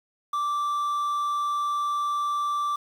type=tone with quantisation; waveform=triangle; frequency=1170 Hz; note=D6; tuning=7 cents flat; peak=-22 dBFS; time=0.33-2.76 s; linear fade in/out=5 ms; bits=8; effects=none